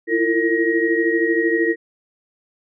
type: tone cluster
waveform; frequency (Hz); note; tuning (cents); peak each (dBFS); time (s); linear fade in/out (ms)
sine; 330.8 / 343.7 / 455.8 / 1889; E4 / F4 / A#4 / A#6; +6 / -28 / -39 / +22; -21; 0.07-1.76; 50
effects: none